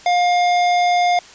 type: tone with hard clipping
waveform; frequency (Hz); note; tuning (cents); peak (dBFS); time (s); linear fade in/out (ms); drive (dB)
sine; 709; F5; +26; -15; 0.06-1.19; 2; 15
effects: white hiss -42 dBFS RMS until 1.34 s + resampled to 16000 Hz